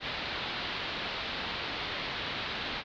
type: low-pass noise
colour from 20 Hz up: white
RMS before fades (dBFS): -36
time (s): 0-2.84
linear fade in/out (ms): 50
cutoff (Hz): 4200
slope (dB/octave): 48
effects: none